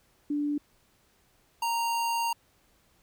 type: tone pair in turn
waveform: sine / square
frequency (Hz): 292.4 / 928.3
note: D4 / A#5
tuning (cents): -7 / -7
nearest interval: octave + minor sixth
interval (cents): 2000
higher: second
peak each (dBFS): -26 / -27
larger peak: first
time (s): 0.3-0.58 / 1.62-2.33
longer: second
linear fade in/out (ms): 5
effects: pink hiss -66 dBFS RMS until 3.02 s